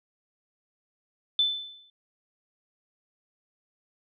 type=tone with exponential decay; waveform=sine; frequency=3519 Hz; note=A7; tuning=in tune; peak=-18 dBFS; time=1.39-1.9 s; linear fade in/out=2 ms; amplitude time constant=110 ms; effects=none